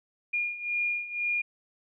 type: beating tone pair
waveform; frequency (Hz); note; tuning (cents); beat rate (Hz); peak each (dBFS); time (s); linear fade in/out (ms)
sine; 2421 / 2423; D#7 / D#7; -48 / -47; 2; -33 / -29; 0.33-1.42; 10
effects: none